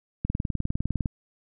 click train, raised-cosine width 5 ms, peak -14 dBFS, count 17, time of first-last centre 0.25-1.058 s, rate 19.8 Hz, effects none

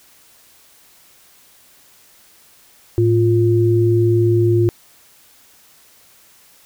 sine tone pair together, 109.99 / 349.2 Hz, A2 / F4, 0 / 0 cents, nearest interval octave + minor sixth, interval 2000 cents, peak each -14 dBFS, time 2.98-4.69 s, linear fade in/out 0 ms, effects white hiss -50 dBFS RMS until 6.65 s

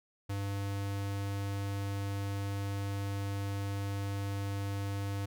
square tone, 99.6 Hz, G2, 28 cents sharp, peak -34 dBFS, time 0.29-5.26 s, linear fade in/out 10 ms, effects none

